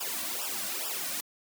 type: noise with flanger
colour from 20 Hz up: white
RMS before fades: -34 dBFS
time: 0-1.21 s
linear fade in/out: 10 ms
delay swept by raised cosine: 0.47 to 2.37 ms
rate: 2.3 Hz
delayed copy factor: -1
effects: high-pass 200 Hz 12 dB/octave